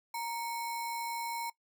sine tone with sample-and-hold, 932.3 Hz, A#5, in tune, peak -34 dBFS, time 0.14-1.5 s, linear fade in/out 5 ms, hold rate 3150 Hz, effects noise-tail reverb RT60 0.1 s tail -20 dB re dry

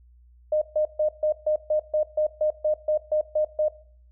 sine tone bursts, 612 Hz, D#5, 29 cents flat, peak -19 dBFS, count 14, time 0.52-3.684 s, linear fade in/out 5 ms, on 96 ms, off 140 ms, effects noise-tail reverb RT60 0.5 s tail -18 dB re dry + added 60 Hz sine -51 dBFS peak until 4.11 s

